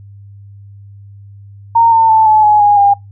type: tone with pitch steps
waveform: sine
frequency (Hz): 922 / 901.5 / 881.4 / 861.7 / 842.6 / 823.8 / 805.4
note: A#5 / A5 / A5 / A5 / G#5 / G#5 / G5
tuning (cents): -19 / +42 / +3 / -36 / +25 / -14 / +47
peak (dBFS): -5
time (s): 1.75-2.94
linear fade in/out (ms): 10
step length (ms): 170
effects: noise-tail reverb RT60 0.2 s tail -25 dB re dry + added 100 Hz sine -33 dBFS peak until 3.11 s